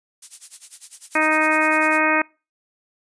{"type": "noise with tremolo", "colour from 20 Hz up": "violet", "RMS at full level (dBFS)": -31, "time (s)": [0.22, 2], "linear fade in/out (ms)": 5, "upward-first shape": "sine", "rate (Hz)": 10, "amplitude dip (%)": 90}
{"type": "harmonic tone", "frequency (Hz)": 311.1, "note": "D#4", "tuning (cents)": 0, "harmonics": [1, 2, 3, 4, 5, 6, 7, 8], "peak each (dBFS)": [-24, -24, -24, -24, -24, -24, -24, -24], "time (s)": [1.15, 2.22], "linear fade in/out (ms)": 5}
{"effects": ["noise-tail reverb RT60 0.3 s tail -25 dB re dry", "resampled to 22050 Hz"]}